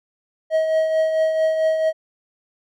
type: tone with tremolo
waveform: triangle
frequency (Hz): 636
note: D#5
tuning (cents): +38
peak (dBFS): -12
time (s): 0.5-1.93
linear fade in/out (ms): 50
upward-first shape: triangle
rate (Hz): 4.5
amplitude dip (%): 50
effects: none